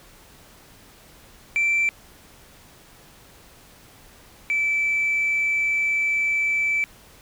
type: tone pair in turn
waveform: sine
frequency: 2341 / 2318 Hz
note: D7 / D7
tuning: -6 / -23 cents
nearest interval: unison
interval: 17 cents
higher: first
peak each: -16 / -18 dBFS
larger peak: first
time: 1.56-1.89 / 4.5-6.84 s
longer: second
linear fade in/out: 0 ms
effects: tanh soft clip ceiling -16 dBFS + pink hiss -50 dBFS RMS until 7.21 s